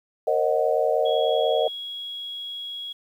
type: chord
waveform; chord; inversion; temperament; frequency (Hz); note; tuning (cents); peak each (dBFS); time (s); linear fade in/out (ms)
sine; C half-diminished seventh; third; equal with one note detuned; 466.2 / 536.4 / 622.3 / 740; Bb4 / C5 / Eb5 / Gb5; 0 / +43 / 0 / 0; -24 / -25 / -23 / -27; 0.27-1.68; 5
type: tone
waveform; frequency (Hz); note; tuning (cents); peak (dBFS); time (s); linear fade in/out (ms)
sine; 3322; G#7; 0; -31; 1.05-2.93; 10
effects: 9-bit